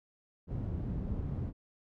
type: low-pass noise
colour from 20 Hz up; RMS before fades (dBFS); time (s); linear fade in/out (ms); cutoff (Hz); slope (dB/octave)
white; -36; 0.47-1.53; 50; 150; 12
effects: none

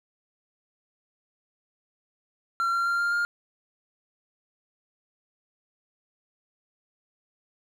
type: tone with pitch steps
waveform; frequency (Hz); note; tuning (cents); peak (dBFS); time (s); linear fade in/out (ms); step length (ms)
triangle; 1367 / 1377.3 / 1387.7 / 1398.1 / 1408.7; F6 / F6 / F6 / F6 / F6; -37 / -24 / -11 / +1 / +15; -21; 2.6-3.25; 0; 130
effects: none

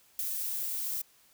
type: noise with ADSR envelope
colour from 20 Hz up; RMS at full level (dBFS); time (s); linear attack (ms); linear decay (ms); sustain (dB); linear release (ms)
violet; -30; 0.19-1.02; 3; 18; -4; 8
effects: white hiss -63 dBFS RMS until 1.33 s

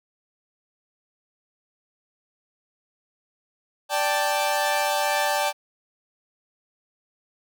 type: chord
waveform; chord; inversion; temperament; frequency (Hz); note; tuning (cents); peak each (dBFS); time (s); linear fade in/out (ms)
sawtooth; D suspended fourth; none; equal; 587.3 / 784 / 880; D5 / G5 / A5; 0 / 0 / 0; -22; 3.89-5.53; 50
effects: none

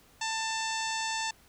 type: harmonic tone with a mistuned harmonic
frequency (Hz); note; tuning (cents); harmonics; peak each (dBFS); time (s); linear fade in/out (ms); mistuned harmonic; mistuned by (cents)
890; A5; +20; 1 / 2 / 3 / 4 / 5 / 6 / 7 / 8 / 9; -34 / -37 / -39 / -40 / -41 / -42 / -42 / -43 / -44; 0.21-1.31; 5; 9; -20
effects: pink hiss -60 dBFS RMS until 1.48 s

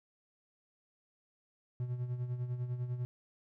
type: tone with tremolo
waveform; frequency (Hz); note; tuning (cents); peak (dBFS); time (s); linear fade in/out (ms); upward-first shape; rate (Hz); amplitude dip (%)
triangle; 123.47; B2; 0; -30; 1.8-3.05; 0; sine; 10; 60
effects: none

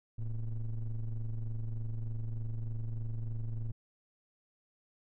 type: ring-modulated tone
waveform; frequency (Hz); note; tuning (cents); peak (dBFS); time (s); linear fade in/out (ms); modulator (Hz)
triangle; 61.74; B1; 0; -28; 0.18-3.72; 10; 50.1
effects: none

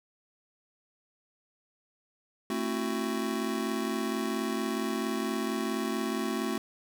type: chord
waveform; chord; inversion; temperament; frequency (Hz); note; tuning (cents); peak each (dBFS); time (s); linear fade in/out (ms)
square; F# half-diminished seventh; first; just; 222 / 266.4 / 333 / 370; A3 / C4 / E4 / F#4; +16 / +31 / +18 / 0; -34 / -36 / -38 / -36; 2.5-6.58; 2
effects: none

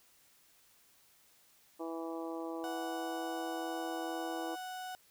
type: harmonic tone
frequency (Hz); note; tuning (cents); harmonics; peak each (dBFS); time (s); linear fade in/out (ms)
164.5; E3; -3; 2 / 3 / 4 / 5 / 6 / 7; -40 / -44 / -46 / -48 / -50 / -51; 1.79-4.56; 20
type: tone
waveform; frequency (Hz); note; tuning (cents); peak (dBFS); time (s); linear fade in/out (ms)
35% pulse; 740; F#5; 0; -39; 2.64-4.95; 0
effects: white hiss -66 dBFS RMS until 5.1 s

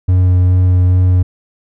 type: tone with vibrato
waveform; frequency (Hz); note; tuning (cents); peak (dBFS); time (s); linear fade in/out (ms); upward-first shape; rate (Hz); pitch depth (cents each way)
triangle; 91; F#2; -28; -5; 0.08-1.23; 10; sine; 2.4; 12
effects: none

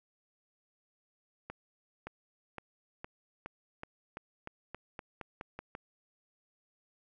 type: accelerating click train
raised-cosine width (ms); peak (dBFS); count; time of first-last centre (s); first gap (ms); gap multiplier
0.5; -26; 14; 1.5-5.751; 570; 0.9
effects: none

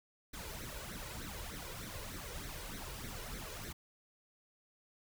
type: noise with flanger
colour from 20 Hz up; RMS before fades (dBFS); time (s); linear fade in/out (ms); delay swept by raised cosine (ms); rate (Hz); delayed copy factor
pink; -45; 0.33-3.73; 10; 0.5 to 2.1; 3.3; +0.7
effects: none

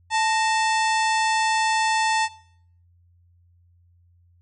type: harmonic tone with a mistuned harmonic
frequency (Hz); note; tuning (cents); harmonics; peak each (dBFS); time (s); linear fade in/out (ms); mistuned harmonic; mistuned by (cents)
880; A5; 0; 1 / 2 / 3 / 4 / 5 / 6 / 7 / 8 / 9 / 10; -20 / -26 / -30 / -32 / -34 / -36 / -37 / -38 / -39 / -40; 0.1-2.29; 50; 2; +89
effects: noise-tail reverb RT60 0.6 s tail -19 dB re dry + added 87 Hz sine -55 dBFS peak until 4.41 s

